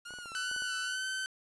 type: tone with vibrato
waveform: sawtooth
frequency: 1396.9 Hz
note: F6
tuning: in tune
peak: -39 dBFS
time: 0.05-0.96 s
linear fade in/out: 10 ms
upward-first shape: sine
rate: 2.4 Hz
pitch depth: 85 cents each way
type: clicks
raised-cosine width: 1 ms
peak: -37 dBFS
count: 8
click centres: 0.107 / 0.138 / 0.187 / 0.258 / 0.319 / 0.514 / 0.563 / 0.621 s
type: tone with pitch glide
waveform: sawtooth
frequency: 1500 to 1532.4 Hz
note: F#6 to G6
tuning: +23 to -40 cents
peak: -30 dBFS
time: 0.35-1.26 s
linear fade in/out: 0 ms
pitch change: +37 cents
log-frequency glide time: 0.84-1.06 s
effects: resampled to 24000 Hz + 10-bit